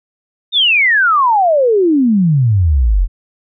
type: exponential sweep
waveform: sine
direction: down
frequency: 3729 to 39.89 Hz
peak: -8 dBFS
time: 0.52-3.08 s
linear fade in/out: 50 ms
effects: none

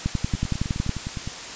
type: two click trains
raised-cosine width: 5 ms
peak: -10 / -17 dBFS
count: 10 / 10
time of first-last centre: 0.06-0.893 / 0.35-1.275 s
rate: 10.8 / 9.73 Hz
effects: white hiss -35 dBFS RMS until 1.55 s + resampled to 16000 Hz

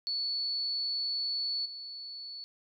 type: tone with level steps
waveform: sine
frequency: 4435 Hz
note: C#8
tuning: in tune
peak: -30 / -40 dBFS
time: 0.07-2.44 s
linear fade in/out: 0 ms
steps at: 1.65 s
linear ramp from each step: 10 ms
effects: none

